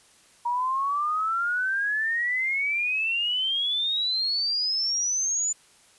sine exponential sweep, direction up, 946 to 7060 Hz, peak -23 dBFS, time 0.45-5.53 s, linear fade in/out 10 ms, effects white hiss -57 dBFS RMS until 5.98 s + resampled to 24000 Hz

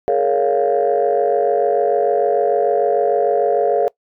sine chord, Bb minor seventh, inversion third, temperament just, 419.5 / 466.2 / 559.4 / 699.2 Hz, Ab4 / Bb4 / Db5 / F5, +17 / 0 / +16 / +2 cents, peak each -18 dBFS, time 0.08-3.88 s, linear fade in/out 0 ms, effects noise-tail reverb RT60 0.1 s tail -23 dB re dry + tanh soft clip ceiling -6 dBFS

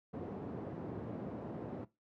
pink band-pass noise, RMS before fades -43 dBFS, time 0.13-1.85 s, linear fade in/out 10 ms, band 130 to 520 Hz, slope 12 dB/octave, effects noise-tail reverb RT60 0.2 s tail -17 dB re dry + high-pass 80 Hz 12 dB/octave

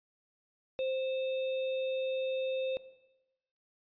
sine tone with sample-and-hold, 524 Hz, C5, 2 cents sharp, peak -30 dBFS, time 0.79-2.77 s, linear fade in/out 0 ms, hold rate 3150 Hz, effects noise-tail reverb RT60 1.0 s tail -17 dB re dry + resampled to 11025 Hz

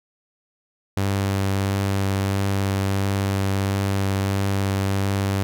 sawtooth tone with vibrato, 98 Hz, G2, in tune, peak -16 dBFS, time 0.97-5.43 s, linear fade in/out 0 ms, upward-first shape triangle, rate 1.5 Hz, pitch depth 12 cents each way, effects none

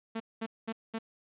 sawtooth tone bursts, 224.6 Hz, A3, 36 cents sharp, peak -29 dBFS, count 4, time 0.15-0.988 s, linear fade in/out 10 ms, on 52 ms, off 210 ms, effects resampled to 8000 Hz + 10-bit

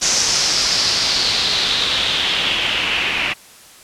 white noise with low-pass filter sweep, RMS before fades -18 dBFS, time 0.01-3.34 s, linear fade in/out 20 ms, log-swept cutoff 6100 to 2500 Hz, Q 3.8, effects white hiss -43 dBFS RMS until 3.83 s + low-pass 11000 Hz 12 dB/octave

